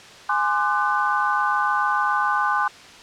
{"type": "tone cluster", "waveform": "sine", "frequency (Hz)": [831, 1045, 1192, 1502], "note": ["G#5", "C6", "D6", "F#6"], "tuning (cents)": [1, -2, 25, 26], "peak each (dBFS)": -24, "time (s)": [0.29, 2.68], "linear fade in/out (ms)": 5, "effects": ["white hiss -43 dBFS RMS until 3.02 s", "low-pass 5000 Hz 12 dB/octave"]}